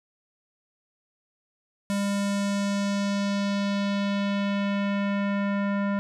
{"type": "tone with low-pass filter sweep", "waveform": "square", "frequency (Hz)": 200.5, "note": "G3", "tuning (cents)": 39, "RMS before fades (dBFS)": -26, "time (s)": [1.9, 5.99], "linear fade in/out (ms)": 0, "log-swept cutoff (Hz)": [10000, 1600], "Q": 1.4, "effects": []}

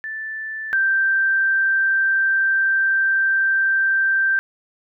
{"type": "tone pair in turn", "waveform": "sine", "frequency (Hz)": [1760, 1568], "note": ["A6", "G6"], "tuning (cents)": [0, 0], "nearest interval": "major second", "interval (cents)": 200, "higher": "first", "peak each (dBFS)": [-26, -15], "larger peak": "second", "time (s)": [[0.04, 0.73], [0.73, 4.39]], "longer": "second", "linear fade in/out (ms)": 0, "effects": []}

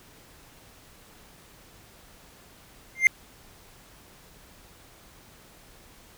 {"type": "tone with exponential growth", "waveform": "triangle", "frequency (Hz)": 2102, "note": "C7", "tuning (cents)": 7, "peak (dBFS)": -8, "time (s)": [2.95, 3.07], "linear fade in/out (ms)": 1, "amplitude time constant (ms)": 25, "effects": ["pink hiss -53 dBFS RMS until 6.17 s"]}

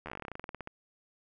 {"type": "slowing click train", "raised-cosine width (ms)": 0.5, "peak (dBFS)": -25, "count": 20, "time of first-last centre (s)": [0.06, 0.674], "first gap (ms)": 12, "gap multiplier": 1.1, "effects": []}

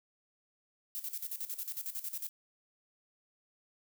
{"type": "noise with tremolo", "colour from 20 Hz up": "violet", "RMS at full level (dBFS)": -38, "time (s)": [0.95, 2.29], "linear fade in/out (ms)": 0, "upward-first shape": "square", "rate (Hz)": 11, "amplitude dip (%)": 75, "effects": []}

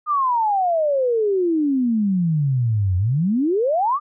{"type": "exponential two-way sweep", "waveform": "sine", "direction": "down then up", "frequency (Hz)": [1238, 88.5, 1238], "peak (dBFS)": -16, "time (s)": [0.06, 4], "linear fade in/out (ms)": 50, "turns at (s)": 2.97, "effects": []}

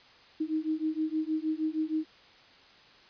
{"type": "beating tone pair", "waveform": "sine", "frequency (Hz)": [310.4, 316.8], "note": ["D#4", "D#4"], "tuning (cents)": [-4, 31], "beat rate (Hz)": 6.4, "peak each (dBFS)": -31, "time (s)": [0.4, 2.05], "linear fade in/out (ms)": 10, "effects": ["white hiss -56 dBFS RMS until 3.09 s", "resampled to 11025 Hz"]}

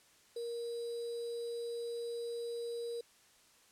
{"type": "tone with sample-and-hold", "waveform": "sine", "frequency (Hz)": 470, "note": "A#4", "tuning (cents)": 14, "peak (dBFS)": -37, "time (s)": [0.36, 3.01], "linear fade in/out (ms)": 5, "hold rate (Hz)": 4410, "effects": ["white hiss -65 dBFS RMS until 3.71 s", "low-pass 10000 Hz 12 dB/octave"]}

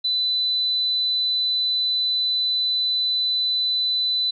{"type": "tone", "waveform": "sine", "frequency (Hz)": 4000, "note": "B7", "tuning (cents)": 21, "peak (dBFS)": -19, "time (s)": [0.04, 4.31], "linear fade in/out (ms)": 10, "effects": []}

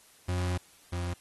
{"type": "tone pair in turn", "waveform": "40% pulse", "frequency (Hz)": [89.8, 88], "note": ["F2", "F2"], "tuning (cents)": [49, 14], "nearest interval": "unison", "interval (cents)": 35, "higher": "first", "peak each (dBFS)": [-27, -30], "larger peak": "first", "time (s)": [[0.28, 0.58], [0.92, 1.14]], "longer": "first", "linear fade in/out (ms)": 10, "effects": ["white hiss -59 dBFS RMS until 1.2 s", "AAC 32 kbps"]}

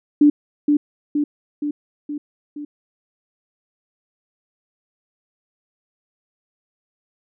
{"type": "tone with echo", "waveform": "sine", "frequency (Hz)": 293.7, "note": "D4", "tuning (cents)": 0, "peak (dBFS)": -8, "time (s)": [0.21, 0.3], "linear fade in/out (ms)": 5, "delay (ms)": 470, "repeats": 5, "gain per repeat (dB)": -4, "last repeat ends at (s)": 2.65, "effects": []}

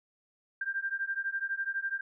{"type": "beating tone pair", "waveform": "sine", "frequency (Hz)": [1581, 1593], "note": ["G6", "G6"], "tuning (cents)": [14, 27], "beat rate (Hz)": 12, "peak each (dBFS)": [-34, -34], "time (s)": [0.61, 2.01], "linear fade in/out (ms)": 5, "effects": []}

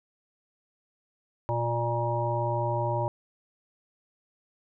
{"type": "harmonic tone", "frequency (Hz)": 118.3, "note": "A#2", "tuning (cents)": 26, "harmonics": [1, 3, 5, 7, 8], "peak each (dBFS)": [-29, -35, -31, -35, -31], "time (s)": [1.49, 3.08], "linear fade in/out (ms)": 0, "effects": []}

